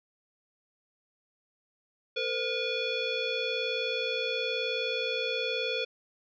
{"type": "tone with frequency modulation", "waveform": "sine", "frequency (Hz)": 1480, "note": "F#6", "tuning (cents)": 0, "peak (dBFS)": -28, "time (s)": [2.16, 5.85], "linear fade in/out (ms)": 10, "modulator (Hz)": 967, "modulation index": 2.5, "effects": []}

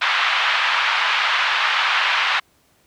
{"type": "band-pass noise", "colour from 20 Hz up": "pink", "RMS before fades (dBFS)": -19, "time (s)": [0.01, 2.4], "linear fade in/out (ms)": 10, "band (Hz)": [1000, 3500], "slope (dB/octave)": 24, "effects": ["pink hiss -59 dBFS RMS until 2.86 s", "high-pass 60 Hz 12 dB/octave"]}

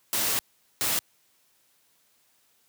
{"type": "noise bursts at uneven times", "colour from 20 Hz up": "white", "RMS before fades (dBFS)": -26, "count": 2, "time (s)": [[0.13, 0.39], [0.81, 0.99]], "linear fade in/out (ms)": 0, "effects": ["white hiss -66 dBFS RMS until 2.68 s", "high-pass 80 Hz 12 dB/octave"]}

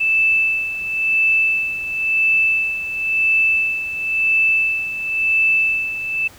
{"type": "tone with tremolo", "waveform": "sine", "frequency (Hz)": 2637, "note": "E7", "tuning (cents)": 0, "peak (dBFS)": -12, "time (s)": [0, 6.28], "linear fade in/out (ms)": 10, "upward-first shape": "sine", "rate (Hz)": 0.96, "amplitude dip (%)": 70, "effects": ["pink hiss -44 dBFS RMS until 6.38 s"]}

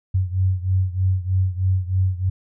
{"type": "beating tone pair", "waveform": "sine", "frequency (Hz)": [92.5, 95.7], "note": ["F#2", "G2"], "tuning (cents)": [0, -41], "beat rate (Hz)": 3.2, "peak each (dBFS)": [-19, -22], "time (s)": [0.14, 2.3], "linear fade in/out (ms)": 10, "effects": []}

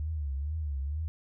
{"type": "tone with vibrato", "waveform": "sine", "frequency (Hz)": 73.42, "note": "D2", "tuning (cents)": 0, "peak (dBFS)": -30, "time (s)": [0, 1.08], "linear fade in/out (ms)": 0, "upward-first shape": "triangle", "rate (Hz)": 2.2, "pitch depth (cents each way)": 170, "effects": []}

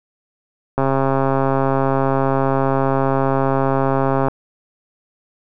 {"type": "click train", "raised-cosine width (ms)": 1, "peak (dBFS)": -4, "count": 474, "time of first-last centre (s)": [0.78, 4.284], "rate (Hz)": 135, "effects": []}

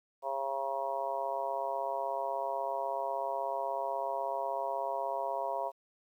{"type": "harmonic tone", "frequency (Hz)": 136.3, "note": "C#3", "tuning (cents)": -29, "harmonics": [3, 4, 5, 6, 7, 8], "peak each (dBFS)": [-44, -38, -36, -46, -36, -46], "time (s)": [0.22, 5.72], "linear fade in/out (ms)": 50, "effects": ["11-bit"]}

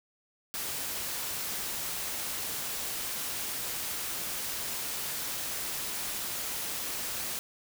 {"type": "noise", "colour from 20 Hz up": "white", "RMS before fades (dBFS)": -35, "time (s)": [0.54, 7.39], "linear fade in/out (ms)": 0, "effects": []}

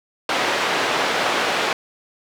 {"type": "band-pass noise", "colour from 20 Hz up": "pink", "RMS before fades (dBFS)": -21, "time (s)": [0.29, 1.73], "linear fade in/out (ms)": 2, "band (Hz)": [450, 3600], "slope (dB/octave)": 12, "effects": []}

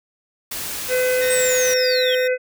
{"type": "noise", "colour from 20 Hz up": "white", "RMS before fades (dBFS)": -28, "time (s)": [0.51, 1.74], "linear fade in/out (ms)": 5}
{"type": "harmonic tone", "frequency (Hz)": 506, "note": "B4", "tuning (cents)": 42, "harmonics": [1, 3, 4, 5], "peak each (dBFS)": [-17, -27, -29, -31], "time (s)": [0.88, 2.38], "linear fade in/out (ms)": 50}
{"type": "tone", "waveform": "20% pulse", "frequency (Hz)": 1847, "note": "A#6", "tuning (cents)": -16, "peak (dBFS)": -22, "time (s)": [1.21, 2.28], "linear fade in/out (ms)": 10}
{"type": "linear sweep", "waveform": "sine", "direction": "down", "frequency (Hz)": [8372, 3100], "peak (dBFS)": -21, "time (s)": [1.3, 2.15], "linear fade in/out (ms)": 2}
{"effects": []}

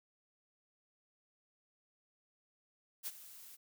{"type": "noise with ADSR envelope", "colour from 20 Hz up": "blue", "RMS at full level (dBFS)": -39, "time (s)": [3.03, 3.57], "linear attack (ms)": 40, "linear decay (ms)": 36, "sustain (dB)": -15, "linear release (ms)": 26, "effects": []}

